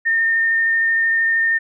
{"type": "tone with vibrato", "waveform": "sine", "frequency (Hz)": 1820, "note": "A#6", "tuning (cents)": -42, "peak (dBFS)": -14, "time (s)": [0.05, 1.59], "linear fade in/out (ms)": 20, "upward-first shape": "triangle", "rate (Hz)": 13, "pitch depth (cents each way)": 11, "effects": []}